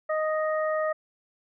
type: harmonic tone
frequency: 622.3 Hz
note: D#5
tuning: in tune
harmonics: 1 / 2 / 3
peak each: -25 / -31 / -35 dBFS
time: 0.09-0.93 s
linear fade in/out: 10 ms
effects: none